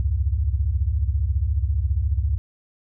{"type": "tone cluster", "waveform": "sine", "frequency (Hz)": [66.6, 81.2, 99.5], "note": ["C2", "E2", "G2"], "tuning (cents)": [31, -26, 26], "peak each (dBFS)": [-21, -24, -27], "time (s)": [0, 2.38], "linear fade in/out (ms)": 0, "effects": []}